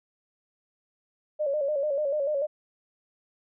sine tone with vibrato, 580 Hz, D5, 22 cents flat, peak -24 dBFS, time 1.39-2.47 s, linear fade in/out 20 ms, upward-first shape square, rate 6.8 Hz, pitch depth 76 cents each way, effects none

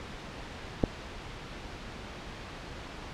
clicks, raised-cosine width 2 ms, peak -24 / -9 dBFS, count 2, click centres 0.834 / 0.838 s, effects pink hiss -42 dBFS RMS until 3.13 s + low-pass 4000 Hz 12 dB/octave

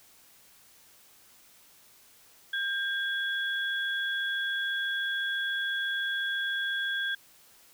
sine tone pair together, 1597 / 3363 Hz, G6 / G#7, +32 / +21 cents, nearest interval octave + minor second, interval 1289 cents, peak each -29 / -34 dBFS, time 2.53-7.15 s, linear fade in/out 5 ms, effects white hiss -58 dBFS RMS until 7.73 s

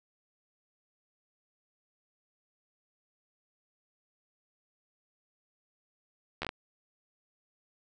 slowing click train, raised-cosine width 0.3 ms, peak -18 dBFS, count 5, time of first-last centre 6.42-6.491 s, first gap 12 ms, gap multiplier 1.27, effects none

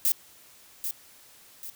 violet noise with echo, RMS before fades -23 dBFS, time 0.05-0.12 s, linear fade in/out 0 ms, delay 790 ms, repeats 2, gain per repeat -8 dB, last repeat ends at 1.7 s, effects white hiss -54 dBFS RMS until 1.75 s

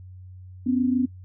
sine tone pair together, 250 / 276.1 Hz, B3 / C#4, +21 / -7 cents, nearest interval major second, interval 172 cents, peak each -20 / -25 dBFS, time 0.66-1.06 s, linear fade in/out 10 ms, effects noise-tail reverb RT60 0.1 s tail -17 dB re dry + added 92 Hz sine -40 dBFS peak until 1.24 s

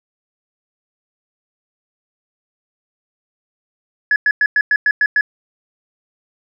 sine tone bursts, 1696 Hz, G#6, 36 cents sharp, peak -9 dBFS, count 8, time 4.11-5.21 s, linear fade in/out 2 ms, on 50 ms, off 100 ms, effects tanh soft clip ceiling -7 dBFS

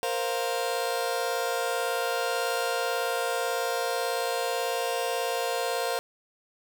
sawtooth chord, Bb suspended second, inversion none, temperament just, 466.2 / 524.4 / 699.2 Hz, Bb4 / C5 / F5, 0 / +4 / +2 cents, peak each -27 dBFS, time 0.03-5.99 s, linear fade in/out 0 ms, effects none

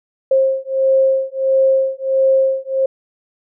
sine beating tone pair, 532 / 533.5 Hz, C5 / C5, +29 / +34 cents, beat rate 1.5 Hz, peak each -15 dBFS, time 0.31-2.86 s, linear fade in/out 5 ms, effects none

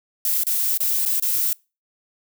violet noise with dropouts, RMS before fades -21 dBFS, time 0.25-1.53 s, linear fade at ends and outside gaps 1 ms, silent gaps 0.435-0.468 / 0.775-0.804 / 1.052-1.06 / 1.198-1.223 s, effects noise-tail reverb RT60 0.3 s tail -26 dB re dry

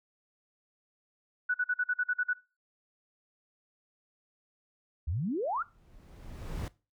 sine tone bursts, 1480 Hz, F#6, in tune, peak -25 dBFS, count 9, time 1.49-2.335 s, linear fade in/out 10 ms, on 53 ms, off 46 ms
sine exponential sweep, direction up, 68.3 to 1480 Hz, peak -29 dBFS, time 5.07-5.63 s, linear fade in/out 10 ms
brown noise with exponential growth, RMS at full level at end -32 dBFS, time 5.48-6.68 s, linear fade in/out 1 ms, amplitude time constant 260 ms
effects noise-tail reverb RT60 0.3 s tail -20 dB re dry

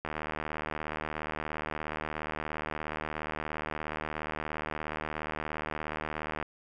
click train, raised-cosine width 0.5 ms, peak -19 dBFS, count 492, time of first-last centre 0.05-6.427 s, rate 77 Hz, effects none

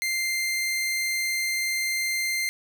sawtooth tone, 2093 Hz, C7, in tune, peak -21 dBFS, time 0.02-2.49 s, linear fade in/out 0 ms, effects none

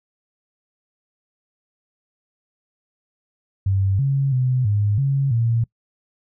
sine tone with pitch steps, 97 / 137.5 / 127.5 / 103.3 / 137.7 / 115.8 Hz, G2 / C#3 / C3 / G#2 / C#3 / A#2, -18 / -14 / -44 / -9 / -11 / -11 cents, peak -16 dBFS, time 3.66-5.64 s, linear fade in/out 5 ms, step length 330 ms, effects noise-tail reverb RT60 0.1 s tail -24 dB re dry

